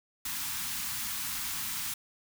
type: band-stop noise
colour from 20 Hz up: white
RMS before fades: -35 dBFS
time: 0.25-1.94 s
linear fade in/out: 5 ms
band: 280 to 850 Hz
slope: 48 dB/octave
effects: none